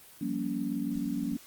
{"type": "chord", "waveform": "sine", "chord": "G half-diminished seventh", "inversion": "third", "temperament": "just", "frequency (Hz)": [176.4, 196, 235.2, 282.2], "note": ["F3", "G3", "Bb3", "Db4"], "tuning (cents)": [18, 0, 16, 31], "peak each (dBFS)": [-38, -37, -34, -33], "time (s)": [0.21, 1.37], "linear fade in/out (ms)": 5, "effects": ["white hiss -53 dBFS RMS until 1.46 s", "Opus 32 kbps"]}